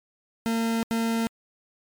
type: tone bursts at uneven times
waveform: 40% pulse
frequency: 227.9 Hz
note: A#3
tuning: 39 cents flat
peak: -22 dBFS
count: 2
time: 0.46-0.83 / 0.91-1.27 s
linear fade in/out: 0 ms
effects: MP3 96 kbps